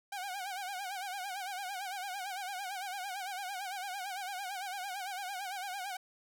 sawtooth tone with vibrato, 767 Hz, G5, 38 cents flat, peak -34 dBFS, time 0.12-5.97 s, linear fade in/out 5 ms, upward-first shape sine, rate 8.9 Hz, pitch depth 110 cents each way, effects none

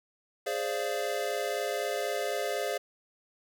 square chord, D half-diminished seventh, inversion second, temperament equal with one note detuned, 415.3 / 523.3 / 587.3 / 686.5 Hz, Ab4 / C5 / D5 / F5, 0 / 0 / 0 / -30 cents, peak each -36 / -36 / -36 / -36 dBFS, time 0.46-2.78 s, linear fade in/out 10 ms, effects none

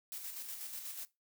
blue noise with tremolo, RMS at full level -43 dBFS, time 0.12-1.05 s, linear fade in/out 0 ms, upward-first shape square, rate 8.2 Hz, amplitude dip 40%, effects noise-tail reverb RT60 0.2 s tail -18 dB re dry

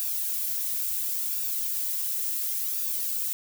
violet noise with flanger, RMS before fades -29 dBFS, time 0-3.33 s, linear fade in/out 0 ms, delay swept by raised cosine 0.95 to 2.85 ms, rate 0.71 Hz, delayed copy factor -0.5, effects none

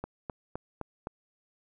click train, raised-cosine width 1 ms, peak -21 dBFS, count 5, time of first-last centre 0.04-1.071 s, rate 3.88 Hz, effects none

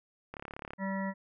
click train, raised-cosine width 0.5 ms, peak -26 dBFS, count 15, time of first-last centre 0.34-0.734 s, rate 35.5 Hz
harmonic tone, 193.7 Hz, G3, 20 cents flat, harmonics 1 / 3 / 5 / 7 / 9 / 10, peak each -33 / -40 / -40 / -49 / -48 / -42 dBFS, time 0.78-1.14 s, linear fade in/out 50 ms
effects none

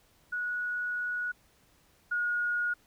sine tone pair in turn, 1462 / 1441 Hz, F#6 / F#6, -21 / -46 cents, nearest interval unison, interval 25 cents, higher first, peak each -30 / -27 dBFS, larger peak second, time 0.32-1.32 / 2.11-2.74 s, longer first, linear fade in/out 10 ms, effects pink hiss -65 dBFS RMS until 2.86 s

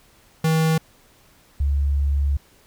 square / sine tone pair in turn, 160 / 70.58 Hz, D#3 / C#2, +49 / +32 cents, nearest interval octave + major second, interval 1417 cents, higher first, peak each -17 dBFS, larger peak neither, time 0.44-0.78 / 1.6-2.37 s, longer second, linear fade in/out 5 ms, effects pink hiss -55 dBFS RMS until 2.66 s

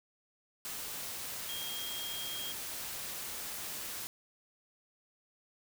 sine tone in noise, 3238 Hz, G#7, 45 cents flat, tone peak -40 dBFS, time 1.49-2.52 s, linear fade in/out 0 ms, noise white, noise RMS -41 dBFS, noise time 0.65-4.07 s, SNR -2 dB, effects none

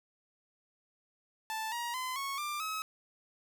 sawtooth tone with pitch steps, 880 / 948.6 / 1022.6 / 1102.3 / 1188.3 / 1281 Hz, A5 / A#5 / C6 / C#6 / D6 / E6, 0 / +30 / -40 / -10 / +20 / -50 cents, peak -31 dBFS, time 1.5-2.82 s, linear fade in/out 0 ms, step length 220 ms, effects none

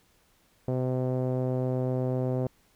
sawtooth tone with low-pass filter, 128 Hz, C3, 38 cents flat, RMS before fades -28 dBFS, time 0.68-2.47 s, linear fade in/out 0 ms, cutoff 560 Hz, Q 2.2, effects pink hiss -65 dBFS RMS until 2.75 s

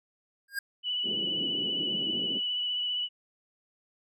square tone with exponential growth, 1616 Hz, G#6, 48 cents flat, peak -27 dBFS, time 0.48-0.59 s, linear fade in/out 5 ms, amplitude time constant 23 ms
sine tone with vibrato, 2960 Hz, F#7, in tune, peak -28 dBFS, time 0.83-3.09 s, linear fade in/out 50 ms, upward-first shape triangle, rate 15 Hz, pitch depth 25 cents each way
pink band-pass noise, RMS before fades -39 dBFS, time 1.03-2.41 s, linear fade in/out 50 ms, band 190 to 410 Hz, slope 24 dB/octave
effects none

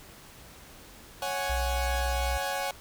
sawtooth chord, C# suspended fourth, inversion none, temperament equal, 554.4 / 740 / 830.6 Hz, C#5 / F#5 / G#5, 0 / 0 / 0 cents, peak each -30 dBFS, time 1.22-2.71 s, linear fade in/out 2 ms
sine tone with vibrato, 61.74 Hz, B1, in tune, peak -28 dBFS, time 1.49-2.38 s, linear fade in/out 10 ms, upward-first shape triangle, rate 10 Hz, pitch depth 13 cents each way
effects pink hiss -50 dBFS RMS until 2.8 s

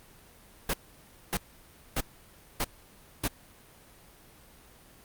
pink noise bursts, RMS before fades -28 dBFS, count 5, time 0.69-3.28 s, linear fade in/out 5 ms, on 46 ms, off 590 ms, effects pink hiss -55 dBFS RMS until 5.04 s + Opus 32 kbps

